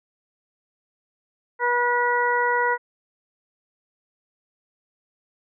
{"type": "harmonic tone", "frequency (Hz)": 484.9, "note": "B4", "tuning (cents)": -32, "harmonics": [1, 2, 3, 4], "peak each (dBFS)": [-25, -22, -25, -26], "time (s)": [1.59, 2.78], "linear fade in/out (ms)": 50, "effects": []}